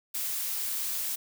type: noise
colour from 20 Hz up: blue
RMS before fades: -32 dBFS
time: 0.14-1.16 s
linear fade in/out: 10 ms
effects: none